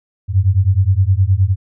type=beating tone pair; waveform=sine; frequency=91 / 100.6 Hz; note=F#2 / G2; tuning=-28 / +45 cents; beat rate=9.6 Hz; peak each=-13 dBFS; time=0.28-1.56 s; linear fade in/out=50 ms; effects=none